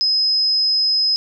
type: tone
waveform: sine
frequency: 5080 Hz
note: D#8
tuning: 35 cents sharp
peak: -14 dBFS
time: 0.01-1.16 s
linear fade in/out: 0 ms
effects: none